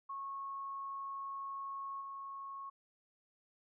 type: tone with level steps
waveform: sine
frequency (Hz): 1097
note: C#6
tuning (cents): -18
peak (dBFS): -40 / -43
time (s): 0.09-2.7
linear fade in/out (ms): 10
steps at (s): 2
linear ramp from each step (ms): 20
effects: none